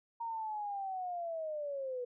sine linear sweep, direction down, 934 to 484.6 Hz, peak -36 dBFS, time 0.2-2.05 s, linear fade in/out 10 ms, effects none

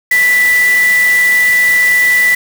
sine tone in noise, 1975.5 Hz, B6, in tune, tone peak -7 dBFS, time 0.11-2.35 s, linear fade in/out 5 ms, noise white, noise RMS -22 dBFS, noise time 0.11-2.35 s, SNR +12 dB, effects none

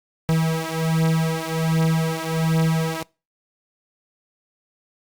45% pulse beating tone pair, 160.9 / 162.2 Hz, E3 / E3, -42 / -28 cents, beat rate 1.3 Hz, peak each -22 dBFS, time 0.29-3.03 s, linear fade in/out 0 ms, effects noise-tail reverb RT60 0.3 s tail -25 dB re dry + Opus 48 kbps

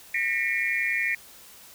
sine tone cluster, 1834 / 1965 / 2176 / 2377 Hz, A#6 / B6 / C#7 / D7, -29 / -9 / -33 / +20 cents, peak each -29 dBFS, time 0.14-1.15 s, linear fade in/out 5 ms, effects white hiss -49 dBFS RMS until 1.74 s

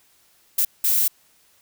violet noise bursts at uneven times, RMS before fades -19 dBFS, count 2, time 0.58-0.65 / 0.84-1.08 s, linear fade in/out 5 ms, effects white hiss -59 dBFS RMS until 1.61 s

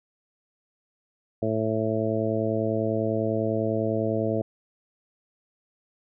harmonic tone, 110 Hz, A2, in tune, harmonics 1 / 2 / 3 / 4 / 5 / 6, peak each -30 / -30 / -30 / -30 / -30 / -30 dBFS, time 1.42-4.42 s, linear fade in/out 5 ms, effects none

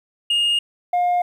sine tone pair in turn, 2843 / 710.8 Hz, F7 / F5, +30 / +30 cents, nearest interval 2 octaves, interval 2400 cents, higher first, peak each -13 dBFS, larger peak neither, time 0.3-0.59 / 0.93-1.22 s, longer neither, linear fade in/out 5 ms, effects tanh soft clip ceiling -15 dBFS + 9-bit

